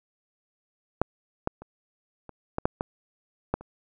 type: clicks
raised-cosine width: 1 ms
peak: -7 / -11 / -28 / -27 / -13 / -7 / -13 / -10 / -29 dBFS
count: 9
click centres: 1.016 / 1.474 / 1.62 / 2.293 / 2.584 / 2.655 / 2.809 / 3.54 / 3.61 s
effects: none